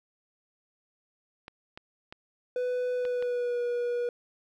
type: clicks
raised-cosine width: 0.3 ms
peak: -26 dBFS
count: 5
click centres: 1.481 / 1.775 / 2.125 / 3.052 / 3.225 s
type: tone with pitch glide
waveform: triangle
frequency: 497.5 to 482.8 Hz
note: B4 to B4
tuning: +13 to -39 cents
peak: -25 dBFS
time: 2.56-4.09 s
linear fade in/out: 2 ms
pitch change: -52 cents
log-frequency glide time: 2.95-3.61 s
effects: none